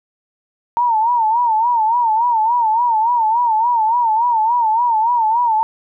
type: tone with vibrato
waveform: sine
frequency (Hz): 918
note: A#5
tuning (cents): -27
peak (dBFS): -12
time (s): 0.77-5.63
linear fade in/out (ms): 0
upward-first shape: sine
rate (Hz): 3.5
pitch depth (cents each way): 110
effects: none